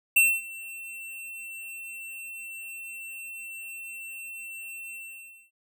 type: tone with ADSR envelope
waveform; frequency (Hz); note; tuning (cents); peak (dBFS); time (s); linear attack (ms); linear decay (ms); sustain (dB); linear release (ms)
square; 2699; E7; +40; -16; 0.16-5.51; 9; 240; -22; 570
effects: none